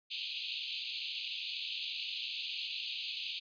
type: band-pass noise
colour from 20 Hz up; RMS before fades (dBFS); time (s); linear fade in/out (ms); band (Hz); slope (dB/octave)
pink; -40; 0.1-3.4; 20; 2500 to 4600; 96
effects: resampled to 11025 Hz